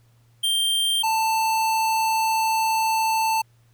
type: tone pair in turn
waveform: square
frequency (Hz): 3169 / 887.2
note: G7 / A5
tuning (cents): +18 / +14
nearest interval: octave + minor seventh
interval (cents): 2204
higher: first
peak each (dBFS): -20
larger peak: neither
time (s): 0.43-1.03 / 1.03-3.42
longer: second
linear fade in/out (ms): 10
effects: added 117 Hz sine -55 dBFS peak until 3.73 s + pink hiss -65 dBFS RMS until 3.73 s